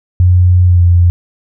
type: tone with pitch glide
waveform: sine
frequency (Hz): 90.1 to 87.43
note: F#2 to F2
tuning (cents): -45 to +2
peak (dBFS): -4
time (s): 0.2-1.1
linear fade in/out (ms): 0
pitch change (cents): -53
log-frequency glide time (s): 0.65-0.82
effects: none